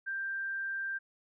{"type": "tone", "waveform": "sine", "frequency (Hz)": 1580, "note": "G6", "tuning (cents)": 13, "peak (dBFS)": -33, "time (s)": [0.06, 0.99], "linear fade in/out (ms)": 20, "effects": []}